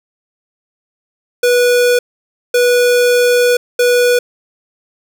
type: tone bursts at uneven times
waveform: square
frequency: 488.9 Hz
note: B4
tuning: 18 cents flat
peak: -9 dBFS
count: 3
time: 1.43-1.99 / 2.54-3.57 / 3.79-4.19 s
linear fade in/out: 5 ms
effects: none